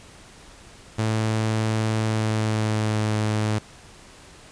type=tone with pitch glide; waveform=sawtooth; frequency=110 to 107.36 Hz; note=A2 to A2; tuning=0 to -42 cents; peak=-17 dBFS; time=0.98-3.59 s; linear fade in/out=10 ms; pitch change=-42 cents; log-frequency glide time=2.05-3.1 s; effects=pink hiss -47 dBFS RMS until 4.51 s + resampled to 22050 Hz